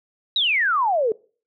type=exponential sweep; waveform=sine; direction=down; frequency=3951 to 416.7 Hz; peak=-17 dBFS; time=0.36-1.12 s; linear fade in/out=2 ms; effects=noise-tail reverb RT60 0.4 s tail -23 dB re dry